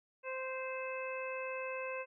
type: harmonic tone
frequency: 521 Hz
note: C5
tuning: 7 cents flat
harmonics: 1 / 2 / 3 / 4 / 5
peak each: -40 / -45 / -48 / -50 / -44 dBFS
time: 0.23-2.06 s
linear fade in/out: 50 ms
effects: none